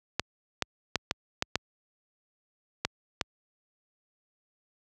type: clicks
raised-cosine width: 0.2 ms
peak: -8 dBFS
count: 8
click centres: 0.196 / 0.623 / 0.957 / 1.111 / 1.424 / 1.556 / 2.85 / 3.212 s
effects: high-pass 60 Hz 12 dB/octave